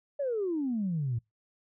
sine exponential sweep, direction down, 587.3 to 110.1 Hz, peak -27 dBFS, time 0.19-1.19 s, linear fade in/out 10 ms, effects noise-tail reverb RT60 0.2 s tail -26 dB re dry + tanh soft clip ceiling -23 dBFS

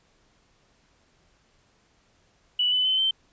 sine tone with pitch steps, 2958 / 3006 / 3055 / 3105 Hz, F#7 / F#7 / G7 / G7, -1 / +27 / -45 / -17 cents, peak -20 dBFS, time 2.59-3.11 s, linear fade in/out 5 ms, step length 130 ms, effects pink hiss -64 dBFS RMS until 3.32 s + resampled to 16000 Hz

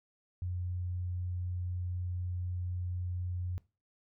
sine tone, 89.6 Hz, F2, 45 cents sharp, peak -33 dBFS, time 0.42-3.58 s, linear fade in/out 0 ms, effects noise-tail reverb RT60 0.3 s tail -20 dB re dry

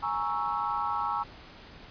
sine chord, A# half-diminished seventh, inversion third, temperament equal, 830.6 / 932.3 / 1108.7 / 1318.5 Hz, G#5 / A#5 / C#6 / E6, 0 / 0 / 0 / 0 cents, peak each -33 dBFS, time 0.02-1.24 s, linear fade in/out 20 ms, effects pink hiss -49 dBFS RMS until 1.9 s + resampled to 11025 Hz

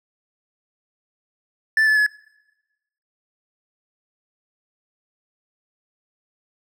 triangle tone with pitch steps, 1760 / 1730.8 / 1702 Hz, A6 / A6 / G#6, 0 / -29 / +42 cents, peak -12 dBFS, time 1.77-2.064 s, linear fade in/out 2 ms, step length 98 ms, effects noise-tail reverb RT60 1.0 s tail -23 dB re dry

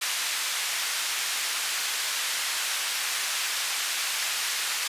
pink band-pass noise, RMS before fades -29 dBFS, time 0.01-4.88 s, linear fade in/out 10 ms, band 1700 to 11000 Hz, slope 12 dB/octave, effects resampled to 32000 Hz

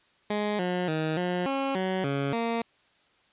15% pulse tone with pitch steps, 208.8 / 179.9 / 157.2 / 178.9 / 272.1 / 187.5 / 139.6 / 231.2 Hz, G#3 / F#3 / D#3 / F3 / C#4 / F#3 / C#3 / A#3, +10 / -48 / +18 / +42 / -32 / +23 / +13 / -14 cents, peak -20 dBFS, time 0.3-2.62 s, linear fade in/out 5 ms, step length 290 ms, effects white hiss -64 dBFS RMS until 3.32 s + resampled to 8000 Hz

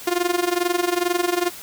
sawtooth tone with amplitude modulation, 352.4 Hz, F4, 16 cents sharp, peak -12 dBFS, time 0.07-1.5 s, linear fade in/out 5 ms, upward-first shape sine, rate 22.3 Hz, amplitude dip 85%, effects white hiss -38 dBFS RMS until 1.62 s

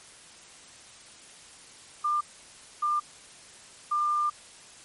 sine tone bursts at uneven times, 1197 Hz, D6, 33 cents sharp, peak -23 dBFS, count 3, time 2.04-2.21 / 2.82-3 / 3.91-4.3 s, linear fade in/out 10 ms, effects white hiss -50 dBFS RMS until 4.84 s + MP3 48 kbps

